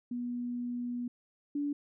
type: tone pair in turn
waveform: sine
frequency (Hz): 243.1 / 288.6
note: B3 / D4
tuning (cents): -27 / -30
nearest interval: minor third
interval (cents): 297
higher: second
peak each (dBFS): -33 / -30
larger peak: second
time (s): 0.11-1.08 / 1.55-1.73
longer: first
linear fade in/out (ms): 5
effects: none

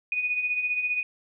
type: beating tone pair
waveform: sine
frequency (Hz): 2465 / 2480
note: D#7 / D#7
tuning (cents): -17 / -6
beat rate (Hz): 15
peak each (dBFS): -33 / -25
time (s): 0.12-1.03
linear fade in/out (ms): 2
effects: none

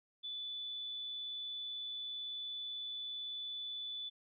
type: tone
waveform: sine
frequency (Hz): 3479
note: A7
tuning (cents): -20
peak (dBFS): -40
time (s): 0.23-4.1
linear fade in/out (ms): 20
effects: none

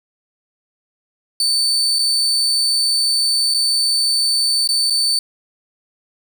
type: tone with dropouts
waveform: 35% pulse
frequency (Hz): 4533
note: C#8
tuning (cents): +38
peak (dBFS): -13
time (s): 1.4-5.19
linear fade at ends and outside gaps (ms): 2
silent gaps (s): 1.987-1.991 / 3.54-3.545 / 4.675-4.689 / 4.9-4.905
effects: none

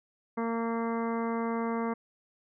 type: harmonic tone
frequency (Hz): 229.7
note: A#3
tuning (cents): -25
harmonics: 1 / 2 / 3 / 4 / 5 / 6 / 7 / 8 / 9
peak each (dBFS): -31 / -34 / -40 / -38 / -39 / -47 / -48 / -54 / -47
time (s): 0.37-1.94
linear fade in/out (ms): 10
effects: none

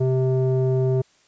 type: tone with low-pass filter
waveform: square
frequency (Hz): 130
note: C3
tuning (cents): -11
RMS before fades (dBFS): -20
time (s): 0-1.02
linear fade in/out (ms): 10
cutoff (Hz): 490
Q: 3.3
effects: white hiss -59 dBFS RMS until 1.27 s + resampled to 16000 Hz

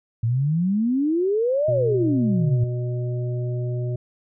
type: exponential two-way sweep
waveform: sine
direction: up then down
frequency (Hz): 110 to 635 to 110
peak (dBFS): -18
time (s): 0.23-2.64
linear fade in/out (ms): 5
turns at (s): 1.69
type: harmonic tone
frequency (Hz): 122.7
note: B2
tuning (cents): -11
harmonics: 1 / 3 / 5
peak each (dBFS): -23 / -33 / -37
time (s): 1.68-3.96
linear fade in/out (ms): 5
effects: none

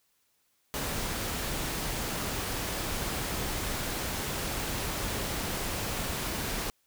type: noise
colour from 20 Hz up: pink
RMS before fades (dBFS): -33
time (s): 0.74-6.7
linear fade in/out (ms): 0
effects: white hiss -72 dBFS RMS until 6.86 s

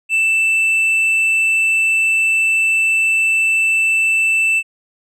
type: tone with tanh clipping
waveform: sine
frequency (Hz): 2653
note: E7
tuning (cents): +10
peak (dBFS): -13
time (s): 0.09-4.63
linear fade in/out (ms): 50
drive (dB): 4
effects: none

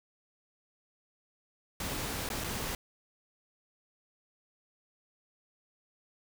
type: noise with dropouts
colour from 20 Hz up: pink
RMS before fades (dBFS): -36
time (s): 1.8-2.75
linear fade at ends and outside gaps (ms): 2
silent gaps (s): 2.29-2.301 / 2.439-2.442
effects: none

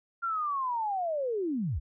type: linear sweep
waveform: sine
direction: down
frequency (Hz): 1396.9 to 50.6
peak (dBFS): -28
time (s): 0.22-1.8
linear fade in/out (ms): 20
effects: none

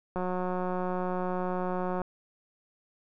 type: click train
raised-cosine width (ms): 1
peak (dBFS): -19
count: 339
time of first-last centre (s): 0.16-2.017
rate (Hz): 182
effects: none

